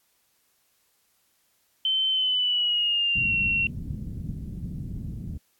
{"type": "tone with pitch glide", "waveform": "sine", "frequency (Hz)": [3082, 2730], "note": ["G7", "F7"], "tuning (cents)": [-30, -40], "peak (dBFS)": -21, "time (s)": [1.85, 3.67], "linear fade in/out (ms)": 2, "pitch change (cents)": -210, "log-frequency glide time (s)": [2.1, 3.33]}
{"type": "low-pass noise", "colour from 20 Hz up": "white", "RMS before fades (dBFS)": -34, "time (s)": [3.15, 5.38], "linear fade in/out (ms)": 5, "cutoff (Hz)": 200, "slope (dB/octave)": 24}
{"effects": ["white hiss -68 dBFS RMS until 5.59 s", "AAC 64 kbps"]}